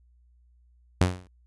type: tone with exponential decay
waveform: sawtooth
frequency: 90.9 Hz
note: F#2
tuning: 30 cents flat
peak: -12 dBFS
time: 1.01-1.27 s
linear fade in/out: 0 ms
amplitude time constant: 56 ms
effects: added 60 Hz sine -57 dBFS peak until 1.46 s + resampled to 24000 Hz